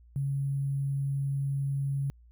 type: tone with sample-and-hold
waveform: sine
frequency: 138.59 Hz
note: C#3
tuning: in tune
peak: -27 dBFS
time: 0.16-2.1 s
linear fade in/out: 0 ms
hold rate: 11025 Hz
effects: added 59 Hz sine -53 dBFS peak until 2.31 s